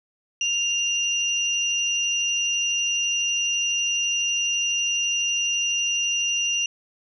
sine tone pair together, 2794 / 5856 Hz, F7 / F#8, 0 / -19 cents, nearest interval octave + minor second, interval 1281 cents, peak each -22 / -27 dBFS, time 0.41-6.66 s, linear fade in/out 2 ms, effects none

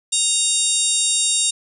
harmonic tone with a mistuned harmonic, 932.3 Hz, A#5, in tune, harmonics 3 / 4 / 5 / 6 / 7 / 8 / 9 / 10, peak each -31 / -22 / -31 / -28 / -30 / -21 / -31 / -21 dBFS, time 0.12-1.51 s, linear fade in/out 10 ms, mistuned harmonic 8, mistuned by -15 cents, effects none

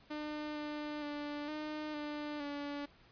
sawtooth tone with pitch steps, 301 / 298.6 / 293.1 / 304.7 / 297 / 287.5 Hz, D4 / D4 / D4 / D#4 / D4 / D4, +43 / +29 / -3 / -36 / +20 / -37 cents, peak -35 dBFS, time 0.1-2.86 s, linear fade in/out 10 ms, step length 460 ms, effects pink hiss -63 dBFS RMS until 3.11 s + resampled to 11025 Hz

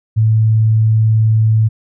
sine tone, 110.2 Hz, A2, 3 cents sharp, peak -8 dBFS, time 0.16-1.69 s, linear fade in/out 20 ms, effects none

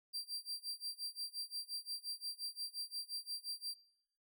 40% pulse tone with tremolo, 4716 Hz, D8, 6 cents sharp, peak -37 dBFS, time 0.13-3.75 s, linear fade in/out 20 ms, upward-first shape sine, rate 5.7 Hz, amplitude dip 90%, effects noise-tail reverb RT60 0.8 s tail -24 dB re dry

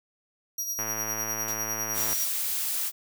sawtooth tone with tremolo, 5740 Hz, F8, 47 cents sharp, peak -25 dBFS, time 0.58-2.25 s, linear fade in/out 5 ms, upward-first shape sine, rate 9.9 Hz, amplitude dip 50%
click train, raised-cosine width 0.5 ms, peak -20 dBFS, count 147, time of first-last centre 0.79-2.129 s, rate 109 Hz
white noise with exponential decay, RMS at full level -35 dBFS, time 1.48-1.63 s, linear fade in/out 2 ms, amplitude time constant 32 ms
blue noise, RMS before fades -29 dBFS, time 1.93-2.92 s, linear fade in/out 50 ms
effects none

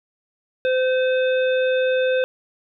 harmonic tone, 514 Hz, C5, 31 cents flat, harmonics 1 / 3 / 5 / 7, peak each -17 / -27 / -31 / -34 dBFS, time 0.65-2.24 s, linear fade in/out 0 ms, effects none

